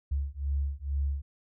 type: beating tone pair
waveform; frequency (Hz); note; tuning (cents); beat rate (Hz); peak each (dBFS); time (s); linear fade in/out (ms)
sine; 69 / 71.2; C#2 / C#2; -7 / +47; 2.2; -31; 0.11-1.22; 10
effects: none